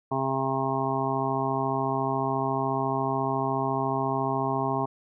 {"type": "harmonic tone", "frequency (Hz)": 134.1, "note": "C3", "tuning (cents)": 43, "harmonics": [1, 2, 3, 5, 6, 7, 8], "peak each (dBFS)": [-32, -32, -32, -32, -32, -32, -32], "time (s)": [0.11, 4.86], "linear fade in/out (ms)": 10, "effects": []}